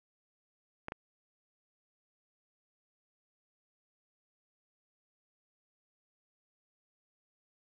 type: clicks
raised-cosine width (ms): 0.5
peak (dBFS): -23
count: 2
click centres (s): 0.884 / 0.921
effects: none